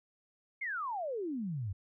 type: exponential sweep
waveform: sine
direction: down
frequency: 2217 to 89.4 Hz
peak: -34 dBFS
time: 0.61-1.73 s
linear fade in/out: 10 ms
effects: none